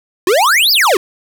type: exponential two-way sweep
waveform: square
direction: up then down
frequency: 336.3 to 5274 to 336.3 Hz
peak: -9 dBFS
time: 0.27-0.97 s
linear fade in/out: 2 ms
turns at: 0.72 s
effects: none